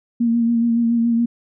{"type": "tone with vibrato", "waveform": "sine", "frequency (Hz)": 233.1, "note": "A#3", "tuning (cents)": 0, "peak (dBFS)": -14, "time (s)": [0.2, 1.26], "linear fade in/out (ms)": 10, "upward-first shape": "sine", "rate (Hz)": 7.1, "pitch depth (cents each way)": 27, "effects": []}